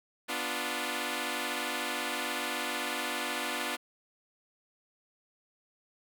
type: chord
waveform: 5% pulse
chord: B diminished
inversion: none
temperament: equal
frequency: 246.9 / 293.7 / 349.2 Hz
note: B3 / D4 / F4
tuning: 0 / 0 / 0 cents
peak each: -25 dBFS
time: 0.28-3.77 s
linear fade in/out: 20 ms
effects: none